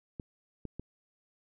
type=clicks; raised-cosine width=3 ms; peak=-26 dBFS; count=3; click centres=0.198 / 0.653 / 0.796 s; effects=none